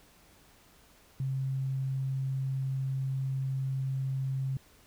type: tone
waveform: sine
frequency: 133.6 Hz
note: C3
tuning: 36 cents sharp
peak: -29 dBFS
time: 1.2-4.57 s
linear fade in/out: 2 ms
effects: pink hiss -60 dBFS RMS until 4.86 s